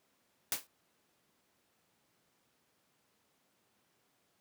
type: noise with exponential decay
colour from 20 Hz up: white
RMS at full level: -29 dBFS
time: 0.52-0.67 s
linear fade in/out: 1 ms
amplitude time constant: 31 ms
effects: pink hiss -74 dBFS RMS until 4.4 s + high-pass 150 Hz 12 dB/octave